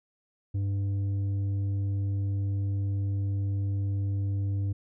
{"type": "tone with tanh clipping", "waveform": "sine", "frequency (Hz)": 99, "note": "G2", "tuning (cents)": 18, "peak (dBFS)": -27, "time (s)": [0.54, 4.73], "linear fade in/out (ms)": 10, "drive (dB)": 6, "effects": []}